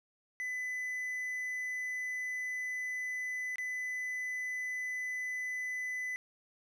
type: tone with dropouts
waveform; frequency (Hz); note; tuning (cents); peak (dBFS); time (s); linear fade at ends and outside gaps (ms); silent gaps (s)
triangle; 2004; B6; +25; -33; 0.4-6.16; 0; 3.558-3.583
effects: none